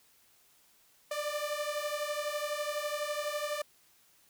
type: beating tone pair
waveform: sawtooth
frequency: 587.3 / 599.3 Hz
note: D5 / D5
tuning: 0 / +35 cents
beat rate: 12 Hz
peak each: -32 / -32 dBFS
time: 1.11-3.62 s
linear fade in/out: 5 ms
effects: white hiss -65 dBFS RMS until 4.29 s